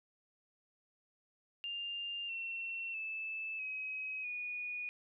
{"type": "tone with pitch steps", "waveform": "sine", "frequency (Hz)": [2800, 2711, 2625, 2541, 2460], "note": ["F7", "E7", "E7", "D#7", "D#7"], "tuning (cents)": [4, 48, -8, 36, -20], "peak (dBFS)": -38, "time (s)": [1.64, 4.89], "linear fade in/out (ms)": 0, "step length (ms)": 650, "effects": []}